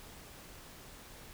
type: silence
effects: pink hiss -52 dBFS RMS until 1.33 s